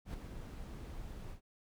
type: noise with ADSR envelope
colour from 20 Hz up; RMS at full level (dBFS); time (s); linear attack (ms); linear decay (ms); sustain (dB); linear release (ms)
brown; -39; 0.05-1.41; 89; 5; -7; 100
effects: none